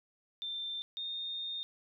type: tone pair in turn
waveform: sine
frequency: 3574 / 3662 Hz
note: A7 / A#7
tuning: +26 / -32 cents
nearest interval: unison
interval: 42 cents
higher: second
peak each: -36 / -36 dBFS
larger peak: neither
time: 0.42-0.82 / 0.97-1.63 s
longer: second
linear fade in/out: 0 ms
effects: none